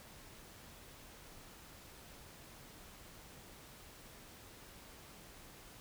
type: silence
effects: pink hiss -56 dBFS RMS until 5.8 s